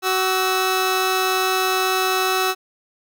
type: tone pair together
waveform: 15% pulse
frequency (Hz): 375.2 / 1308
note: F#4 / E6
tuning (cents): +24 / -14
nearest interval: octave + minor seventh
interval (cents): 2162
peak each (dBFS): -13 / -16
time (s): 0.02-2.55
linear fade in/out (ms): 50
effects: none